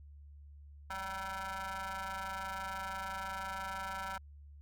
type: ring-modulated tone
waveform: 25% pulse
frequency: 189.5 Hz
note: F#3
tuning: 42 cents sharp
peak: -32 dBFS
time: 0.9-4.18 s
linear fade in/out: 5 ms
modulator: 1150 Hz
effects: added 72 Hz sine -51 dBFS peak until 4.61 s